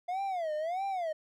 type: tone with vibrato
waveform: triangle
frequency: 692 Hz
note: F5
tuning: 16 cents flat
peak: -29 dBFS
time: 0.08-1.13 s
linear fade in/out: 10 ms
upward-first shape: sine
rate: 1.6 Hz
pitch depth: 230 cents each way
effects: none